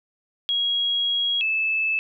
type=tone pair in turn; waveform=sine; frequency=3300 / 2619 Hz; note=G#7 / E7; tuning=-12 / -12 cents; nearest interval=major third; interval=400 cents; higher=first; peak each=-20 / -20 dBFS; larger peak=neither; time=0.49-1.41 / 1.41-1.99 s; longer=first; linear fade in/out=0 ms; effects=none